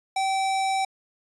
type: tone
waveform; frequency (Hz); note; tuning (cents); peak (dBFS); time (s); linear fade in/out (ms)
square; 772; G5; -27; -23; 0.16-0.85; 5
effects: resampled to 24000 Hz